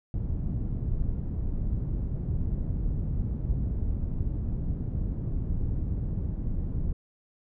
pink low-pass noise, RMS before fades -29 dBFS, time 0.14-6.93 s, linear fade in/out 2 ms, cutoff 160 Hz, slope 12 dB/octave, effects none

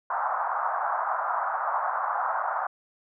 pink band-pass noise, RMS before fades -28 dBFS, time 0.1-2.67 s, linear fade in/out 5 ms, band 700 to 1400 Hz, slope 48 dB/octave, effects none

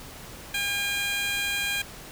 15% pulse tone with high-pass filter, 807 Hz, G#5, 50 cents flat, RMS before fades -28 dBFS, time 0.54-1.82 s, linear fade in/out 5 ms, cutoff 2000 Hz, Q 1.1, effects pink hiss -43 dBFS RMS until 2.11 s

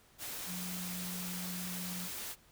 sine tone in noise, 180.4 Hz, F#3, 44 cents flat, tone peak -41 dBFS, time 0.46-2.09 s, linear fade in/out 50 ms, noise white, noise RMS -42 dBFS, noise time 0.18-2.36 s, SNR -2 dB, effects pink hiss -64 dBFS RMS until 2.51 s

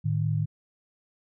sine tone pair together, 108.44 / 152.6 Hz, A2 / D#3, -25 / -33 cents, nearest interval tritone, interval 592 cents, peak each -26 dBFS, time 0.04-0.46 s, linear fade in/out 20 ms, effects none

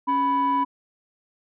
sine tone pair together, 277.2 / 987.8 Hz, C#4 / B5, 0 / 0 cents, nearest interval octave + minor seventh, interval 2200 cents, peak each -24 / -18 dBFS, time 0.07-0.65 s, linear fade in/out 20 ms, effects tanh soft clip ceiling -16 dBFS

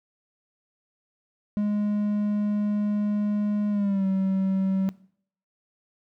triangle tone with pitch glide, 207.7 to 191.57 Hz, G#3 to G3, 0 to -40 cents, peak -20 dBFS, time 1.57-4.89 s, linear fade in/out 0 ms, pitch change -140 cents, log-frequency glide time 3.7-4.06 s, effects noise-tail reverb RT60 0.6 s tail -20 dB re dry

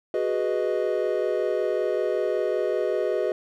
triangle chord, G# minor seventh, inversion third, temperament equal, 370 / 415.3 / 493.9 / 622.3 Hz, F#4 / G#4 / B4 / D#5, 0 / 0 / 0 / 0 cents, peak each -26 dBFS, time 0.14-3.32 s, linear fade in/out 2 ms, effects none

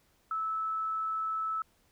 sine tone, 1307 Hz, E6, 15 cents flat, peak -30 dBFS, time 0.31-1.62 s, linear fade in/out 2 ms, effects pink hiss -69 dBFS RMS until 1.91 s

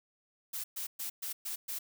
blue noise bursts, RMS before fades -38 dBFS, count 6, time 0.53-1.79 s, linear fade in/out 10 ms, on 110 ms, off 120 ms, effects none

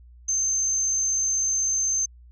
sine tone, 6272 Hz, G8, in tune, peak -21 dBFS, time 0.28-2.06 s, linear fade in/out 10 ms, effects added 60 Hz sine -46 dBFS peak until 2.31 s

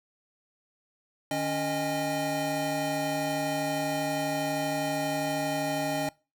square tone cluster, 151.6 / 280.5 / 618 / 809 Hz, D#3 / C#4 / D#5 / G#5, -45 / +21 / -12 / -46 cents, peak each -38 / -33 / -32 / -34 dBFS, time 1.31-6.09 s, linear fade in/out 2 ms, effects noise-tail reverb RT60 0.3 s tail -23 dB re dry

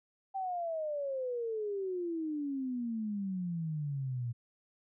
sine exponential sweep, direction down, 784 to 116.5 Hz, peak -33 dBFS, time 0.34-4.33 s, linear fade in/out 20 ms, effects none

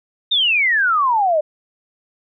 sine exponential sweep, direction down, 3733 to 587.3 Hz, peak -13 dBFS, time 0.31-1.41 s, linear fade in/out 10 ms, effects none

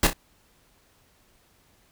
pink noise with echo, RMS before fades -18 dBFS, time 0.03-0.07 s, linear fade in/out 2 ms, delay 31 ms, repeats 2, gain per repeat -9 dB, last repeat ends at 0.132 s, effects pink hiss -62 dBFS RMS until 1.91 s

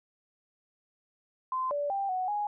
sine tone with pitch steps, 1034 / 579 / 790 / 741 / 829 Hz, C6 / D5 / G5 / F#5 / G#5, -21 / -25 / +13 / +2 / -3 cents, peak -28 dBFS, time 1.52-2.47 s, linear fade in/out 2 ms, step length 190 ms, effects none

